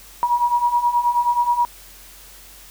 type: beating tone pair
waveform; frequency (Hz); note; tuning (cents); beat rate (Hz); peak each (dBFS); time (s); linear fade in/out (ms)
sine; 954 / 963.4; A#5 / B5; +40 / -43; 9.4; -21 / -17; 0.23-1.65; 0
effects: added 46 Hz sine -48 dBFS peak until 2.7 s + white hiss -44 dBFS RMS until 2.7 s